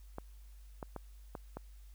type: clicks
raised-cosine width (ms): 1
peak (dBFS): -27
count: 5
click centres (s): 0.184 / 0.828 / 0.963 / 1.352 / 1.57
effects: added 50 Hz sine -51 dBFS peak until 1.94 s + white hiss -69 dBFS RMS until 1.94 s